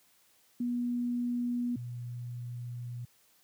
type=tone pair in turn; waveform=sine; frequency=242.4 / 121.2 Hz; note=B3 / B2; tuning=-32 / -32 cents; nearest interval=octave; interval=1200 cents; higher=first; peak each=-29 / -36 dBFS; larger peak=first; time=0.6-1.76 / 1.76-3.05 s; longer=second; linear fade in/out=5 ms; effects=white hiss -66 dBFS RMS until 3.43 s + high-pass 80 Hz 12 dB/octave